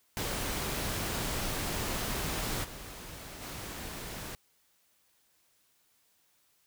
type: noise with level steps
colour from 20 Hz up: pink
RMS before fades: -34 / -45 / -41 dBFS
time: 0.17-4.35 s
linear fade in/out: 0 ms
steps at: 2.63 / 3.41 s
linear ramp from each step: 20 ms
effects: white hiss -70 dBFS RMS until 6.66 s